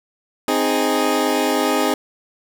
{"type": "chord", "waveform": "20% pulse", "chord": "Ab major", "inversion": "first", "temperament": "equal", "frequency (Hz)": [261.6, 311.1, 415.3], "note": ["C4", "Eb4", "Ab4"], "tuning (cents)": [0, 0, 0], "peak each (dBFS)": -16, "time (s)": [0.48, 1.94], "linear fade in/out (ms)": 2, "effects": []}